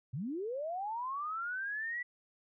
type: linear sweep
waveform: sine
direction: up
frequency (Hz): 110.8 to 1975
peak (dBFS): -35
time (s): 0.13-2.03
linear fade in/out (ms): 10
effects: none